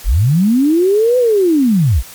sine linear two-way sweep, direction up then down, 31.02 to 509 to 43.36 Hz, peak -8 dBFS, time 0.04-2.03 s, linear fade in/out 50 ms, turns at 1.18 s, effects white hiss -35 dBFS RMS until 2.14 s + MP3 96 kbps

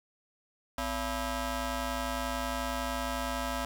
15% pulse ring-modulated tone, 311.5 Hz, D#4, 2 cents sharp, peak -22 dBFS, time 0.78-3.65 s, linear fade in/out 2 ms, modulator 367 Hz, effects none

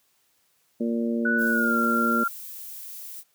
harmonic tone, 116.54 Hz, A#2, in tune, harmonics 2 / 3 / 4 / 5, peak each -24 / -31 / -33 / -35 dBFS, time 0.8-2.24 s, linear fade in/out 10 ms
sine tone with pitch glide, 1480 to 1380.9 Hz, F#6 to F6, 0 to -20 cents, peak -22 dBFS, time 1.25-2.28 s, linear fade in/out 5 ms, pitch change -120 cents, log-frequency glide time 1.49-1.77 s
violet noise, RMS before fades -39 dBFS, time 1.37-3.24 s, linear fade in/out 50 ms
effects white hiss -67 dBFS RMS until 3.34 s + high-pass 60 Hz 12 dB/octave

